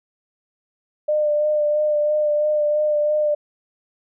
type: tone with vibrato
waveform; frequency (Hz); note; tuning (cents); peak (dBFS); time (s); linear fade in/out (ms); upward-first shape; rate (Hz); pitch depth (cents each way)
sine; 600; D5; +37; -16; 1.08-3.35; 10; sine; 3; 20
effects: none